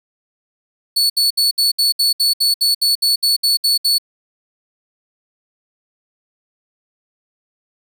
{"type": "tone bursts", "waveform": "40% pulse", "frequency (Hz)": 4435, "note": "C#8", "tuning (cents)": 0, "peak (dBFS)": -11, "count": 15, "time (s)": [0.96, 3.984], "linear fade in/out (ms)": 10, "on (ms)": 140, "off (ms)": 66, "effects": []}